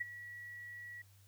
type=tone with ADSR envelope; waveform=sine; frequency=1932 Hz; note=B6; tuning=39 cents flat; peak=-32 dBFS; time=0-1.02 s; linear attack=12 ms; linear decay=19 ms; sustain=-14 dB; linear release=6 ms; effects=added 99 Hz sine -61 dBFS peak until 1.27 s + white hiss -69 dBFS RMS until 1.27 s